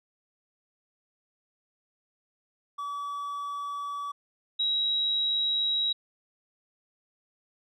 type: tone pair in turn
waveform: triangle / sine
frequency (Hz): 1145 / 3851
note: D6 / B7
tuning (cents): -44 / -44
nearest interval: octave + major sixth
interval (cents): 2100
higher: second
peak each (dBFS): -30 / -24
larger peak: second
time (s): 2.78-4.12 / 4.59-5.93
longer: neither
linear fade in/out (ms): 10
effects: none